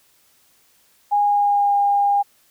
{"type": "tone with pitch glide", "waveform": "sine", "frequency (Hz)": [821, 808.3], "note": ["G#5", "G#5"], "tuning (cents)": [-20, -47], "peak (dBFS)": -14, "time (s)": [1.11, 2.23], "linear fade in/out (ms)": 20, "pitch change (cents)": -27, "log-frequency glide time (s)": [1.22, 1.75], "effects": ["white hiss -58 dBFS RMS until 2.5 s"]}